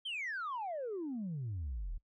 sine exponential sweep, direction down, 3247 to 34.92 Hz, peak -35 dBFS, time 0.05-1.98 s, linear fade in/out 10 ms, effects noise-tail reverb RT60 0.1 s tail -23 dB re dry + tanh soft clip ceiling -34 dBFS

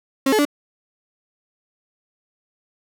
35% pulse tone with pitch steps, 269.7 / 429.9 / 291 Hz, C#4 / A4 / D4, -47 / -40 / -16 cents, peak -13 dBFS, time 0.26-0.452 s, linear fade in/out 5 ms, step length 64 ms, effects none

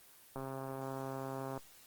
click train, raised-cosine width 1 ms, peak -28 dBFS, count 164, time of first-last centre 0.36-1.576 s, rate 134 Hz, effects white hiss -60 dBFS RMS until 1.86 s + Opus 24 kbps

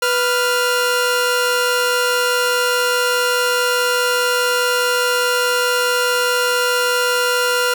sawtooth tone pair together, 493.9 / 1396.9 Hz, B4 / F6, 0 / 0 cents, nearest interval octave + tritone, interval 1800 cents, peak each -14 dBFS, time 0.02-7.74 s, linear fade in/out 5 ms, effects none

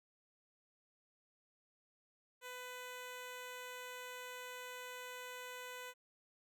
10% pulse tone, 500 Hz, B4, 21 cents sharp, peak -38 dBFS, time 2.41-5.94 s, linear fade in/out 50 ms, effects none

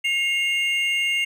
triangle tone pair together, 2155 / 2794 Hz, C#7 / F7, -49 / 0 cents, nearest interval major third, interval 449 cents, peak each -21 dBFS, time 0.04-1.25 s, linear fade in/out 10 ms, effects none

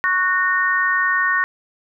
sine chord, F# major, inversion second, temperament equal with one note detuned, 1108.7 / 1480 / 1840 Hz, C#6 / F#6 / A#6, 0 / 0 / -23 cents, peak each -21 / -21 / -18 dBFS, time 0.04-1.44 s, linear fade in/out 0 ms, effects none

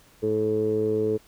15% pulse tone with low-pass filter, 108.2 Hz, A2, 29 cents flat, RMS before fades -24 dBFS, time 0.22-1.18 s, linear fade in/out 20 ms, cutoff 440 Hz, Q 7.2, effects pink hiss -56 dBFS RMS until 1.27 s

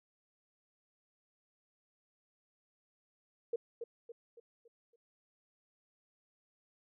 sine tone with echo, 467.2 Hz, A#4, 4 cents sharp, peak -31 dBFS, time 3.53-3.56 s, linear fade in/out 5 ms, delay 280 ms, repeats 5, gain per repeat -7 dB, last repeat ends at 4.96 s, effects none

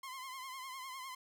sawtooth tone with vibrato, 1046.5 Hz, C6, in tune, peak -40 dBFS, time 0.03-1.15 s, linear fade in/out 5 ms, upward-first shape triangle, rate 9.9 Hz, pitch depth 78 cents each way, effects none

